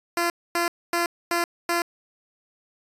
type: tone bursts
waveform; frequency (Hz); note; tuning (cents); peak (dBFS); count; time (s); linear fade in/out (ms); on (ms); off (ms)
10% pulse; 343.2; F4; -30; -13; 5; 0.17-1.82; 2; 130; 250
effects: resampled to 32000 Hz